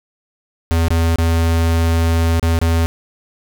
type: tone with dropouts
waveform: square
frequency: 82.8 Hz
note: E2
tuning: 8 cents sharp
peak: -13 dBFS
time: 0.71-2.86 s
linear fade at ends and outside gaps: 0 ms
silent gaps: 0.883-0.905 / 1.158-1.185 / 2.396-2.428 / 2.589-2.615 s
effects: none